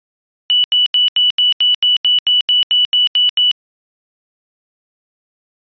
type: tone bursts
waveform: sine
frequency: 2960 Hz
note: F#7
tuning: in tune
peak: -9 dBFS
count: 14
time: 0.5-3.513 s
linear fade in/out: 0 ms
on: 140 ms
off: 81 ms
effects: resampled to 11025 Hz